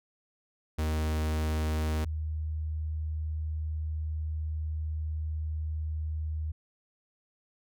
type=tone pair in turn; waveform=45% pulse / sine; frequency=77.8 / 77.8 Hz; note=D#2 / D#2; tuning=0 / 0 cents; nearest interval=unison; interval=0 cents; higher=neither; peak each=-27 / -30 dBFS; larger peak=first; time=0.78-2.05 / 2.05-6.52 s; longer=second; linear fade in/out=10 ms; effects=none